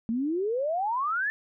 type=exponential sweep; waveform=sine; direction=up; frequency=218.8 to 1792 Hz; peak=-25 dBFS; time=0.09-1.3 s; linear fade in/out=0 ms; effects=none